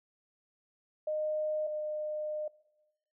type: tone pair in turn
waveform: sine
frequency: 614 / 608.4 Hz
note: D#5 / D#5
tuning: -23 / -39 cents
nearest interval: unison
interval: 16 cents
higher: first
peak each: -30 / -33 dBFS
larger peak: first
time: 1.07-1.67 / 1.67-2.48 s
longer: second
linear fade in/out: 5 ms
effects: noise-tail reverb RT60 1.0 s tail -21 dB re dry